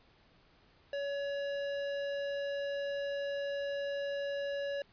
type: tone with tanh clipping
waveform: sine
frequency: 564 Hz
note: C#5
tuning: 30 cents sharp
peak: -36 dBFS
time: 0.93-4.82 s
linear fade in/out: 2 ms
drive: 18 dB
effects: pink hiss -65 dBFS RMS until 4.92 s + resampled to 11025 Hz